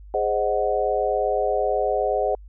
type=chord; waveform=sine; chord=Ab dominant seventh; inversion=none; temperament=equal; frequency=415.3 / 523.3 / 622.3 / 740 Hz; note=Ab4 / C5 / Eb5 / Gb5; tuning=0 / 0 / 0 / 0 cents; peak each=-25 dBFS; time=0.14-2.35 s; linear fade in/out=2 ms; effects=added 50 Hz sine -40 dBFS peak until 2.48 s